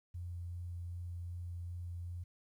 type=tone with vibrato; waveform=sine; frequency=87.31 Hz; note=F2; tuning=in tune; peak=-40 dBFS; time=0.14-2.24 s; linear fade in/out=10 ms; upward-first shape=sine; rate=2.6 Hz; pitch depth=10 cents each way; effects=12-bit